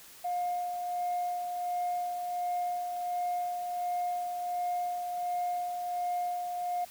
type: tone with tremolo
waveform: sine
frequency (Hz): 711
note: F5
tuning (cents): +31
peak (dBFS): -27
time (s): 0.24-6.85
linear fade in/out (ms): 10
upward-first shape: sine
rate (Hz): 1.4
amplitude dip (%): 45
effects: tanh soft clip ceiling -26 dBFS + white hiss -52 dBFS RMS until 6.9 s